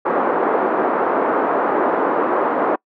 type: band-pass noise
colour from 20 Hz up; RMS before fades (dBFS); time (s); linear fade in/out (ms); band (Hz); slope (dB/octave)
pink; -18; 0.05-2.76; 10; 310 to 1300; 24
effects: noise-tail reverb RT60 0.1 s tail -26 dB re dry